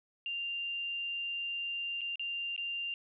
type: tone with dropouts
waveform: sine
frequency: 2788 Hz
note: F7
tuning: 4 cents flat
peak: -34 dBFS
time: 0.26-2.94 s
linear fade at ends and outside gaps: 1 ms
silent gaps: 2.009-2.015 / 2.157-2.195 / 2.563-2.578 s
effects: none